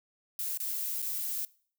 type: noise with dropouts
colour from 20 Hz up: violet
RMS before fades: -34 dBFS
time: 0.39-1.45 s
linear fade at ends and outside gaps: 1 ms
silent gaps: 0.574-0.601 / 1.019-1.025 s
effects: noise-tail reverb RT60 0.5 s tail -22 dB re dry